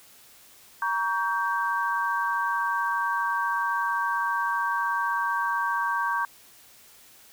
sine chord, G diminished, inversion first, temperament just, 940.8 / 1128.9 / 1568 Hz, Bb5 / Db6 / G6, +16 / +31 / 0 cents, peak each -28 dBFS, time 0.82-6.25 s, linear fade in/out 2 ms, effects white hiss -53 dBFS RMS until 7.32 s

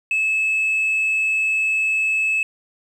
sine tone, 2600 Hz, E7, 24 cents flat, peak -15 dBFS, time 0.11-2.43 s, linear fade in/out 2 ms, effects tanh soft clip ceiling -15 dBFS + 8-bit

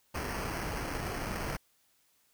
pink noise with sample-and-hold, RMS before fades -36 dBFS, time 0.14-1.57 s, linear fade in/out 10 ms, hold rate 3675 Hz, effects white hiss -70 dBFS RMS until 2.33 s

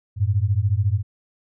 sine beating tone pair, 94.3 / 108.3 Hz, F#2 / A2, +33 / -27 cents, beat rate 14 Hz, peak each -20 dBFS, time 0.16-1.03 s, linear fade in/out 50 ms, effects none

